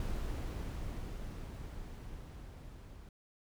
brown noise with level ramp, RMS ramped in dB -37 to -51 dBFS, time 0-3.09 s, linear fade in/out 2 ms, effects none

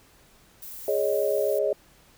violet noise, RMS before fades -40 dBFS, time 0.62-1.59 s, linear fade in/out 5 ms
sine chord, Ab suspended fourth, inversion none, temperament equal, 415.3 / 554.4 / 622.3 Hz, Ab4 / Db5 / Eb5, 0 / 0 / 0 cents, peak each -26 dBFS, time 0.88-1.73 s, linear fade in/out 2 ms
effects pink hiss -57 dBFS RMS until 2.17 s

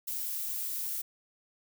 violet noise, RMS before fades -35 dBFS, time 0.07-1.02 s, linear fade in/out 10 ms, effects none

